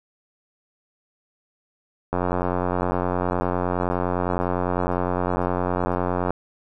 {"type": "click train", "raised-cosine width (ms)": 1, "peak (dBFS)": -9, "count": 376, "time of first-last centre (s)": [2.13, 6.306], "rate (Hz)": 89.8, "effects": []}